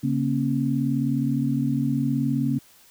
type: tone cluster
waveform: sine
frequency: 139.1 / 234 / 273.4 Hz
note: C#3 / A#3 / C#4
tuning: +6 / +7 / -24 cents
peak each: -25 dBFS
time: 0.03-2.59 s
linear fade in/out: 10 ms
effects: white hiss -54 dBFS RMS until 2.9 s